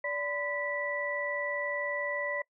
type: tone cluster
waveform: sine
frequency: 580 / 1012 / 1963 Hz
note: D5 / B5 / B6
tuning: -22 / +42 / -11 cents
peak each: -34 / -40 / -33 dBFS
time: 0.04-2.42 s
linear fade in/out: 5 ms
effects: noise-tail reverb RT60 0.1 s tail -23 dB re dry